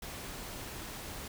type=noise; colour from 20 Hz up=pink; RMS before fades=-43 dBFS; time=0.02-1.28 s; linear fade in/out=5 ms; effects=none